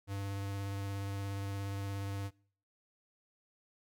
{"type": "tone with vibrato", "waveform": "square", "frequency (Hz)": 99.1, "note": "G2", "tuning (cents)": 19, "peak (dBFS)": -37, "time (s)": [0.07, 2.31], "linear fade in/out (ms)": 50, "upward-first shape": "square", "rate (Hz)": 17, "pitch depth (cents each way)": 10, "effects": ["noise-tail reverb RT60 0.5 s tail -24 dB re dry"]}